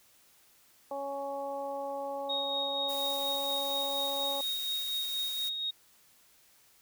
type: harmonic tone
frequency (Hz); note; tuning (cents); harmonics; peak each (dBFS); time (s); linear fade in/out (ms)
278.1; C#4; +6; 1 / 2 / 3 / 4; -47 / -36 / -38 / -46; 0.91-4.41; 2
type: tone with tremolo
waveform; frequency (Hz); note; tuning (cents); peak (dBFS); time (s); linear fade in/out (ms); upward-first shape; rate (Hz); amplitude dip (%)
sine; 3747; A#7; +8; -30; 2.29-5.71; 10; sine; 4.2; 35
type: noise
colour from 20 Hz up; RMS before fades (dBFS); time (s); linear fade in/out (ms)
blue; -42; 2.88-5.5; 20
effects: white hiss -63 dBFS RMS until 6.81 s